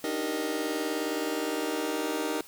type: chord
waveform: sawtooth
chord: Eb major seventh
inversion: third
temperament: just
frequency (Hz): 291.7 / 311.1 / 388.9 / 466.7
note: D4 / Eb4 / G4 / Bb4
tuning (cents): -12 / 0 / -14 / +2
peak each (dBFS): -33 / -28 / -31 / -30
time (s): 0.04-2.41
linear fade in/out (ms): 2
effects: white hiss -51 dBFS RMS until 2.47 s